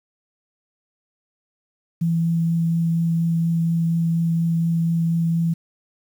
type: tone with vibrato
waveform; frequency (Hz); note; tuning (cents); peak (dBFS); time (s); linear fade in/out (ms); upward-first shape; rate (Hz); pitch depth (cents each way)
sine; 166.4; E3; +17; -17; 2.01-5.54; 10; triangle; 4.2; 10
effects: 8-bit